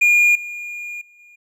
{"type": "tone with level steps", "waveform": "triangle", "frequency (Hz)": 2425, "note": "D#7", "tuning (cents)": -45, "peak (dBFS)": [-9, -26, -46, -43], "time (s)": [0.01, 1.36], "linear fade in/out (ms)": 10, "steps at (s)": [0.35, 1.01, 1.19], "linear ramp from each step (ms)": 5, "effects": []}